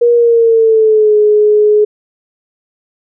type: tone with pitch glide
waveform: sine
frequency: 475.7 to 421.4 Hz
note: A#4 to G#4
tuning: +35 to +25 cents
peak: -5 dBFS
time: 0.01-1.85 s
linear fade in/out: 10 ms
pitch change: -210 cents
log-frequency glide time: 0.14-1.16 s
effects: none